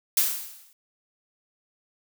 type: noise with exponential decay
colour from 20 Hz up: blue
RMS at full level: -19 dBFS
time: 0.17-0.73 s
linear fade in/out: 2 ms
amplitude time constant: 120 ms
effects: none